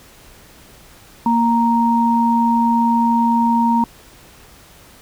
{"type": "tone pair together", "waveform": "sine", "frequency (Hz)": [232.7, 932.3], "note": ["A#3", "A#5"], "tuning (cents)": [-3, 0], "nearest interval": "2 octaves", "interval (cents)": 2403, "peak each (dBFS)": -15, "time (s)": [1.26, 3.84], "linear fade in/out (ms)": 2, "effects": ["pink hiss -45 dBFS RMS until 5.01 s"]}